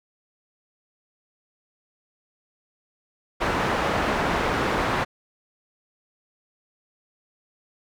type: low-pass noise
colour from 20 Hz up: white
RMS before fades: -24 dBFS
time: 3.4-5.05 s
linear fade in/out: 20 ms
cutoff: 1300 Hz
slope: 12 dB/octave
effects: none